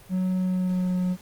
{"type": "tone with pitch glide", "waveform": "triangle", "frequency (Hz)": [185, 181.82], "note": ["F#3", "F#3"], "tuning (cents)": [0, -30], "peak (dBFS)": -20, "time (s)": [0.09, 1.17], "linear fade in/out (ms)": 50, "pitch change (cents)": -30, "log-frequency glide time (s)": [0.36, 0.95], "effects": ["pink hiss -51 dBFS RMS until 1.21 s", "Opus 32 kbps"]}